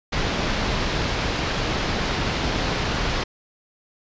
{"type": "low-pass noise", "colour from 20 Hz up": "pink", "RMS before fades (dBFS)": -24, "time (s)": [0.12, 3.24], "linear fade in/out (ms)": 10, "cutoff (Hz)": 5200, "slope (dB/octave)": 24, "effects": ["resampled to 16000 Hz"]}